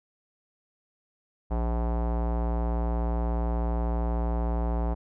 square tone with low-pass filter, 58.27 Hz, A#1, in tune, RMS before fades -27 dBFS, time 1.5-4.95 s, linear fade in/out 20 ms, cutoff 830 Hz, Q 2.2, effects none

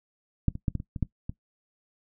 clicks, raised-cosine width 5 ms, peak -10 / -23 / -13 / -17 / -24 / -22 / -13 / -20 dBFS, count 8, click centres 0.483 / 0.554 / 0.682 / 0.753 / 0.801 / 0.962 / 1.027 / 1.295 s, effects noise-tail reverb RT60 0.1 s tail -18 dB re dry

